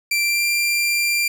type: tone with pitch glide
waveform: sawtooth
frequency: 2352 to 2375 Hz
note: D7 to D7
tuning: +2 to +19 cents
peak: -14 dBFS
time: 0.11-1.28 s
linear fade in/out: 5 ms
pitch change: +17 cents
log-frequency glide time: 0.22-0.45 s
effects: none